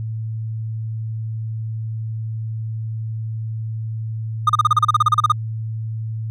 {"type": "tone bursts", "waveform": "triangle", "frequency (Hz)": 1224, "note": "D#6", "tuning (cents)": -29, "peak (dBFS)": -8, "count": 15, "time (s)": [4.47, 5.321], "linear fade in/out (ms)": 5, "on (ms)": 25, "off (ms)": 34, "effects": ["added 111 Hz sine -23 dBFS peak until 6.3 s"]}